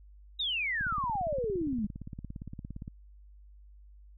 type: exponential sweep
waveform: sine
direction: down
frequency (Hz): 3845 to 196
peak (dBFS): -29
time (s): 0.39-1.87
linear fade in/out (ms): 10
type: click train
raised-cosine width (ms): 5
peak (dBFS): -28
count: 37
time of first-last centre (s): 0.81-2.879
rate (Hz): 17.4
effects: added 50 Hz sine -51 dBFS peak until 4.17 s